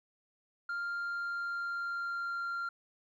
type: tone with pitch glide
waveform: sine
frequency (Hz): 1396.9 to 1385.6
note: F6 to F6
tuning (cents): 0 to -14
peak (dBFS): -31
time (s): 0.69-2.69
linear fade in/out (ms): 5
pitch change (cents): -14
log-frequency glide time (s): 0.95-2.46
effects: tanh soft clip ceiling -33 dBFS + 12-bit